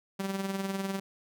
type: tone with tremolo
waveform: sawtooth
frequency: 194.3 Hz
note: G3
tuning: 15 cents flat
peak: -25 dBFS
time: 0.19-1 s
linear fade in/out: 10 ms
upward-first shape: sine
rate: 20 Hz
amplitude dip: 55%
effects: none